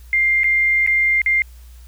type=tone with dropouts; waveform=sine; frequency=2100 Hz; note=C7; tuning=6 cents sharp; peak=-13 dBFS; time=0.13-1.42 s; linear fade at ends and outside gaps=1 ms; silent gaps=0.434-0.442 / 0.864-0.874 / 1.217-1.261 s; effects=added 60 Hz sine -38 dBFS peak until 1.87 s + white hiss -53 dBFS RMS until 1.87 s